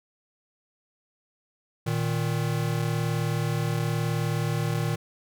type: tone pair together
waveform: square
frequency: 116.54 / 155.56 Hz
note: A#2 / D#3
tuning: 0 / 0 cents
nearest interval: perfect fourth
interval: 500 cents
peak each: -28 dBFS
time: 1.86-4.96 s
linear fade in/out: 10 ms
effects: none